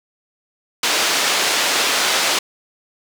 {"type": "band-pass noise", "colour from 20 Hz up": "white", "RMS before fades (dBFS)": -18, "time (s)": [0.83, 2.39], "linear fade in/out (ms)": 5, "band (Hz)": [340, 5100], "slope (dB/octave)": 12, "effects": []}